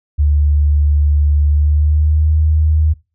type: tone with pitch glide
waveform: sine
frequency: 73.42 to 77.52 Hz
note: D2 to D#2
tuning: 0 to -6 cents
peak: -9 dBFS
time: 0.18-2.94 s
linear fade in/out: 20 ms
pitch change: +94 cents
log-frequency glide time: 1.48-2.33 s
effects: noise-tail reverb RT60 0.3 s tail -22 dB re dry